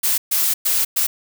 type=noise bursts at uneven times; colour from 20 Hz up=blue; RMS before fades=-18 dBFS; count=4; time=0.03-0.18 / 0.31-0.54 / 0.65-0.85 / 0.96-1.07 s; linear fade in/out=10 ms; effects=none